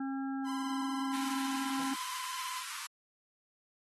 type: harmonic tone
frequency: 269.9 Hz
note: C#4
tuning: 46 cents flat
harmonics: 1 / 3 / 5 / 6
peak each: -34 / -44 / -48 / -50 dBFS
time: 0-1.94 s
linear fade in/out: 5 ms
type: tone with vibrato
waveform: 45% pulse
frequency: 1019 Hz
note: C6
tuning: 46 cents flat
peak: -40 dBFS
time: 0.44-2.64 s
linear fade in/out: 50 ms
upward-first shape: sine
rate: 20 Hz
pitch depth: 53 cents each way
type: high-pass noise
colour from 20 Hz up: pink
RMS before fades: -43 dBFS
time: 1.13-2.87 s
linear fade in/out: 5 ms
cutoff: 940 Hz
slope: 96 dB/octave
type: tone with exponential decay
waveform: 15% pulse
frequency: 166.5 Hz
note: E3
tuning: 18 cents sharp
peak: -38 dBFS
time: 1.79-1.93 s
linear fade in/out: 5 ms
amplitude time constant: 30 ms
effects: AAC 32 kbps